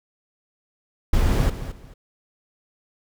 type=noise with echo; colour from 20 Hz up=brown; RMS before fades=-18 dBFS; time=1.13-1.5 s; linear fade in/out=5 ms; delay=220 ms; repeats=2; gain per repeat=-12 dB; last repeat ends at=1.94 s; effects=none